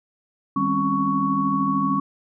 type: tone cluster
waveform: sine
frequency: 157.3 / 200.2 / 260 / 273.2 / 1115 Hz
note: D#3 / G3 / C4 / C#4 / C#6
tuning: +19 / +37 / -11 / -25 / +10 cents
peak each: -31 / -25 / -31 / -24 / -22 dBFS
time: 0.56-2 s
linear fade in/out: 5 ms
effects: none